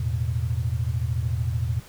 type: chord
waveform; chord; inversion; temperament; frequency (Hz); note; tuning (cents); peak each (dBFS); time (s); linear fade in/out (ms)
sine; E suspended fourth; none; equal; 82.41 / 110 / 123.47; E2 / A2 / B2; 0 / 0 / 0; -27; 0-1.8; 5
effects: pink hiss -48 dBFS RMS until 1.88 s